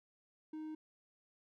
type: tone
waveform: triangle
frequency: 311.1 Hz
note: D#4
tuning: in tune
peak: -40 dBFS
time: 0.53-0.75 s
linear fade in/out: 5 ms
effects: none